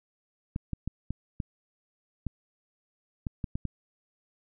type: clicks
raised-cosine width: 5 ms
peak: -19 dBFS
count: 10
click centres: 0.561 / 0.733 / 0.876 / 1.106 / 1.402 / 2.267 / 3.268 / 3.442 / 3.555 / 3.653 s
effects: none